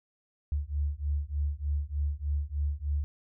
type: beating tone pair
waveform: sine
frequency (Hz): 71.2 / 74.5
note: C#2 / D2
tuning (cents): +47 / +25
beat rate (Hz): 3.3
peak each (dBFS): -31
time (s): 0.52-3.04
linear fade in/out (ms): 0
effects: none